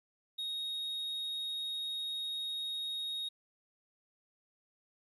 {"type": "tone", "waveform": "triangle", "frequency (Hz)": 3748, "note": "A#7", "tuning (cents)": 9, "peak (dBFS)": -34, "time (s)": [0.38, 3.29], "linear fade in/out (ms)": 10, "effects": ["resampled to 32000 Hz", "12-bit"]}